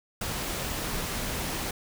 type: noise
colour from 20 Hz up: pink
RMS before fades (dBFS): -32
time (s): 0.21-1.71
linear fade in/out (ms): 5
effects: none